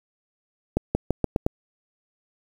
accelerating click train, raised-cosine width 2 ms, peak -7 dBFS, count 6, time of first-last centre 0.77-1.464 s, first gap 180 ms, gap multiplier 0.87, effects 7-bit

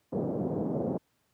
pink band-pass noise, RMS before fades -31 dBFS, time 0.12-0.98 s, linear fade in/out 10 ms, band 130 to 600 Hz, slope 24 dB/octave, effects pink hiss -73 dBFS RMS until 1.33 s + high-pass 80 Hz 12 dB/octave

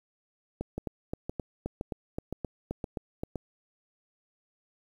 two click trains, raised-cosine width 2 ms, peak -19 / -20 dBFS, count 11 / 6, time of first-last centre 0.61-3.235 / 0.78-3.357 s, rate 3.81 / 1.94 Hz, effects 9-bit

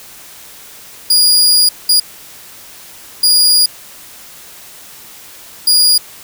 sawtooth tone bursts at uneven times, 4864 Hz, D#8, 40 cents flat, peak -4 dBFS, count 4, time 1.1-1.69 / 1.89-2 / 3.23-3.66 / 5.67-5.98 s, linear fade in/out 5 ms, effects white hiss -36 dBFS RMS until 6.23 s

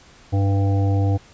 harmonic tone, 98.8 Hz, G2, 14 cents sharp, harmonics 1 / 3 / 5 / 7 / 8, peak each -16 / -26 / -30 / -33 / -34 dBFS, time 0.32-1.18 s, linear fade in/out 20 ms, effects pink hiss -49 dBFS RMS until 1.33 s + resampled to 16000 Hz

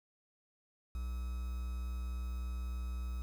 triangle tone with quantisation, 61.74 Hz, B1, in tune, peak -34 dBFS, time 0.95-3.22 s, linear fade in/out 0 ms, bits 9, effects none

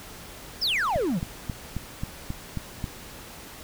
triangle exponential sweep, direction down, 5680 to 146.83 Hz, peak -21 dBFS, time 0.61-1.2 s, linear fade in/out 20 ms
click train, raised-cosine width 5 ms, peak -17 dBFS, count 8, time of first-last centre 0.96-2.842 s, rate 3.72 Hz
effects pink hiss -43 dBFS RMS until 3.63 s

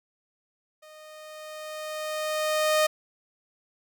sawtooth tone with level ramp, 617 Hz, D#5, 15 cents flat, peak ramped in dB -44 to -15 dBFS, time 0.82-2.87 s, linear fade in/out 10 ms, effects none

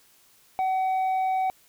sine tone with tanh clipping, 755 Hz, F#5, 35 cents sharp, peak -23 dBFS, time 0.59-1.5 s, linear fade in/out 0 ms, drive 4 dB, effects white hiss -59 dBFS RMS until 1.68 s

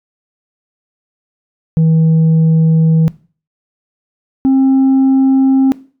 sine tone pair in turn, 161 / 266.7 Hz, E3 / C4, -41 / +33 cents, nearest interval major sixth, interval 874 cents, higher second, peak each -4 dBFS, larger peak neither, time 1.77-3.08 / 4.45-5.72 s, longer first, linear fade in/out 0 ms, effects noise-tail reverb RT60 0.4 s tail -21 dB re dry + tanh soft clip ceiling -6 dBFS

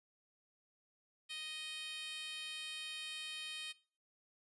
10% pulse tone with high-pass filter, 623 Hz, D#5, 2 cents sharp, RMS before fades -45 dBFS, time 1.29-3.73 s, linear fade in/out 20 ms, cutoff 3000 Hz, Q 1.8, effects noise-tail reverb RT60 0.4 s tail -21 dB re dry + resampled to 24000 Hz

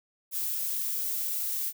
violet noise, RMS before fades -31 dBFS, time 0.31-1.73 s, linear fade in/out 50 ms, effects none

